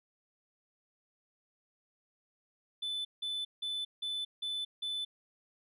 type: tone bursts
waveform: sine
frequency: 3506 Hz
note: A7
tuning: 7 cents flat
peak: -31 dBFS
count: 6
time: 2.82-5.05 s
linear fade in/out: 10 ms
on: 230 ms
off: 170 ms
effects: tanh soft clip ceiling -33 dBFS